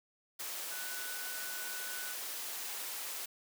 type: tone in noise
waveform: sine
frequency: 1487 Hz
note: F#6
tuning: 8 cents sharp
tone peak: -45 dBFS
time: 0.71-2.14 s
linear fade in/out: 10 ms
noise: white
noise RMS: -41 dBFS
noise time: 0.39-3.26 s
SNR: -7 dB
effects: high-pass 400 Hz 12 dB/octave